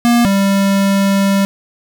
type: tone pair in turn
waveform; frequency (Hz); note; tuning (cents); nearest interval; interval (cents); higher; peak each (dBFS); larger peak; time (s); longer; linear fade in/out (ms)
square; 237.7 / 196.9; A#3 / G3; +34 / +8; minor third; 326; first; -9 / -11; first; 0.05-0.25 / 0.25-1.45; second; 0
effects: none